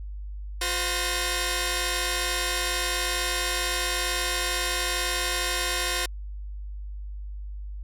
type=tone cluster; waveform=5% pulse; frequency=357.4 / 515 / 1848 Hz; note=F4 / C5 / A#6; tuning=+40 / -28 / -16 cents; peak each=-18 dBFS; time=0.61-6.06 s; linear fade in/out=5 ms; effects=added 50 Hz sine -33 dBFS peak until 7.83 s + low-pass 11000 Hz 12 dB/octave